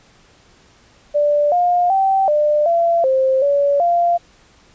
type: tone with pitch steps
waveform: sine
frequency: 587 / 709 / 774 / 597 / 679 / 527 / 568 / 692 Hz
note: D5 / F5 / G5 / D5 / F5 / C5 / C#5 / F5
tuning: -1 / +26 / -22 / +28 / -49 / +12 / +42 / -16 cents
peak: -12 dBFS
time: 1.14-4.18 s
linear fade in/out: 20 ms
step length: 380 ms
effects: pink hiss -51 dBFS RMS until 4.74 s + resampled to 16000 Hz